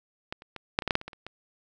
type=clicks; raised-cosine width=0.3 ms; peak=-17 / -30 / -22 / -6 / -18 / -11 / -7 / -7 / -24 / -22 / -30 / -23 dBFS; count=12; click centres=0.325 / 0.421 / 0.563 / 0.789 / 0.822 / 0.877 / 0.908 / 0.954 / 1.014 / 1.08 / 1.132 / 1.266 s; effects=none

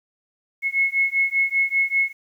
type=beating tone pair; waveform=sine; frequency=2179 / 2184.1 Hz; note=C#7 / C#7; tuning=-30 / -26 cents; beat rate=5.1 Hz; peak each=-21 dBFS; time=0.62-2.13 s; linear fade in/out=50 ms; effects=9-bit

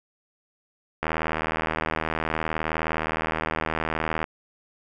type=click train; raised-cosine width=0.5 ms; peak=-10 dBFS; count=256; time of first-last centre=1.03-4.242 s; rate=79.4 Hz; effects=none

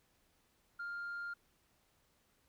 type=tone; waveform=sine; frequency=1401 Hz; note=F6; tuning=5 cents sharp; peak=-38 dBFS; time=0.79-1.34 s; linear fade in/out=10 ms; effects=tanh soft clip ceiling -38 dBFS + pink hiss -74 dBFS RMS until 2.48 s

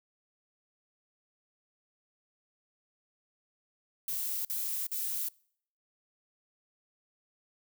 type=noise bursts; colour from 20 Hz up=violet; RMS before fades=-34 dBFS; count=3; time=4.08-5.286 s; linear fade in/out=2 ms; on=370 ms; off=48 ms; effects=noise-tail reverb RT60 0.6 s tail -25 dB re dry

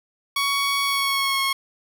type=tone with pitch glide; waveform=15% pulse; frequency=1119 to 1089 Hz; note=C#6 to C#6; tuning=+16 to -31 cents; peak=-14 dBFS; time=0.36-1.53 s; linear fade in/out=5 ms; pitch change=-47 cents; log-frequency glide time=0.84-1.41 s; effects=none

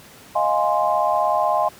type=chord; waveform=sine; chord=F minor seventh; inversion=third; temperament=equal; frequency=622.3 / 698.5 / 830.6 / 1046.5 Hz; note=Eb5 / F5 / Ab5 / C6; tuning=0 / 0 / 0 / 0 cents; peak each=-22 dBFS; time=0.35-1.69 s; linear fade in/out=10 ms; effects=pink hiss -45 dBFS RMS until 1.79 s + high-pass 80 Hz 12 dB/octave

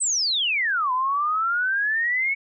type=exponential two-way sweep; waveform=sine; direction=down then up; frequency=8500 to 996 to 2231 Hz; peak=-20 dBFS; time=0-2.35 s; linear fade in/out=20 ms; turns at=0.92 s; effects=none

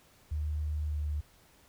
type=tone with pitch glide; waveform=sine; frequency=75.7 to 74.49 Hz; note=D#2 to D2; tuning=-47 to +25 cents; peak=-30 dBFS; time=0.31-1.21 s; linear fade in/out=10 ms; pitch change=-28 cents; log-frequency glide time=0.88-0.98 s; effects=pink hiss -62 dBFS RMS until 1.68 s

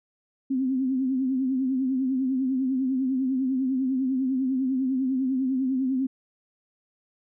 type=tone with vibrato; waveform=sine; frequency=261.6 Hz; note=C4; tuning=in tune; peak=-22 dBFS; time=0.5-6.07 s; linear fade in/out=10 ms; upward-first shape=triangle; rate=10 Hz; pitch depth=78 cents each way; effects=none

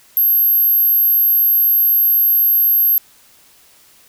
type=tone; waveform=sine; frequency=12544 Hz; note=G9; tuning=in tune; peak=-10 dBFS; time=0.17-2.98 s; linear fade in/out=0 ms; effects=white hiss -49 dBFS RMS until 4.08 s

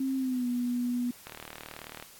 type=tone with pitch glide; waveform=sine; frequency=266.2 to 244.1 Hz; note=C4 to B3; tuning=+30 to -20 cents; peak=-27 dBFS; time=0-1.11 s; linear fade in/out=5 ms; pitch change=-150 cents; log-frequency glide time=0.16-0.47 s
type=click train; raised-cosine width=0.3 ms; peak=-25 dBFS; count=30; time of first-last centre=1.27-2.025 s; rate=38.4 Hz
effects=white hiss -52 dBFS RMS until 2.19 s + AAC 64 kbps

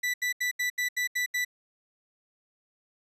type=tone bursts; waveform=40% pulse; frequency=1975.5 Hz; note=B6; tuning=in tune; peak=-25 dBFS; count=8; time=0.03-1.449 s; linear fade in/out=10 ms; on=110 ms; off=77 ms; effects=resampled to 32000 Hz

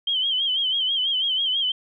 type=tone with vibrato; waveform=sine; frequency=3136 Hz; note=G7; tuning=in tune; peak=-20 dBFS; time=0.07-1.72 s; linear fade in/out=5 ms; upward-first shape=sine; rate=6.1 Hz; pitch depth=84 cents each way; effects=none

